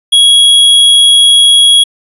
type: tone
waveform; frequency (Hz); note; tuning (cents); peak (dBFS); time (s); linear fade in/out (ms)
square; 3322; G#7; 0; -3; 0.12-1.84; 10
effects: resampled to 24000 Hz